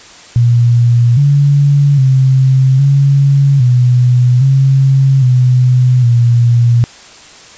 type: tone with pitch steps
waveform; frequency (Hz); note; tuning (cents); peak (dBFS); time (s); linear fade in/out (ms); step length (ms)
sine; 119.4 / 142.4 / 132 / 139.3 / 124 / 135 / 126 / 119.1; A#2 / C#3 / C3 / C#3 / B2 / C#3 / B2 / A#2; +42 / +47 / +16 / +9 / +7 / -45 / +35 / +38; -5; 0.36-6.84; 0; 810
effects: white hiss -36 dBFS RMS until 7.57 s + resampled to 16000 Hz